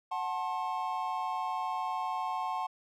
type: chord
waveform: triangle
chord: F# diminished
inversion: none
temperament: equal with one note detuned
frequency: 740 / 880 / 1067.3 Hz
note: F#5 / A5 / C6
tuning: 0 / 0 / +34 cents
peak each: -34 dBFS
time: 0.11-2.67 s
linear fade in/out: 10 ms
effects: none